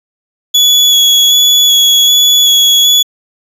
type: tone with vibrato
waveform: 35% pulse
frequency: 3385 Hz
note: G#7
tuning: 32 cents sharp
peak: -3 dBFS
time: 0.54-3.03 s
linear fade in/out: 10 ms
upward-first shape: square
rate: 1.3 Hz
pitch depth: 13 cents each way
effects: resampled to 32000 Hz